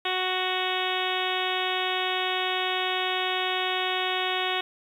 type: harmonic tone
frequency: 370 Hz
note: F#4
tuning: in tune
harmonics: 1 / 2 / 3 / 4 / 5 / 6 / 7 / 8 / 9 / 10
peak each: -33 / -31 / -34 / -36 / -35 / -35 / -35 / -34 / -34 / -35 dBFS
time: 0.05-4.61 s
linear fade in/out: 5 ms
effects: 9-bit